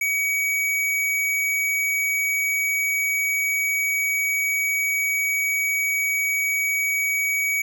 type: tone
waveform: square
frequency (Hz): 2263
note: C#7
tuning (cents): +35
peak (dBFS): -21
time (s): 0.01-7.62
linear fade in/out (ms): 5
effects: none